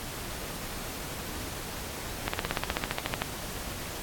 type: slowing click train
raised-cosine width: 0.3 ms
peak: -11 dBFS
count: 15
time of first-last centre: 2.28-3.22 s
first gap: 55 ms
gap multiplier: 1.03
effects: pink hiss -38 dBFS RMS until 4.02 s + AAC 64 kbps